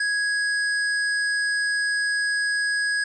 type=tone; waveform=square; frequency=1661.2 Hz; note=G#6; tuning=in tune; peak=-22 dBFS; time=0-3.04 s; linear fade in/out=5 ms; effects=resampled to 22050 Hz